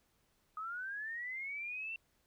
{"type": "linear sweep", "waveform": "sine", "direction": "up", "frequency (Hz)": [1244.5, 2717], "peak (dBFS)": -39, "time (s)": [0.57, 1.96], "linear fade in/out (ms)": 2, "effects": ["pink hiss -75 dBFS RMS until 2.26 s"]}